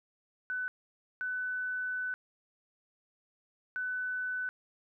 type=tone bursts at uneven times; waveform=sine; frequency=1500 Hz; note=F#6; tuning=23 cents sharp; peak=-32 dBFS; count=3; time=0.5-0.68 / 1.21-2.14 / 3.76-4.49 s; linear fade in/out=0 ms; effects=none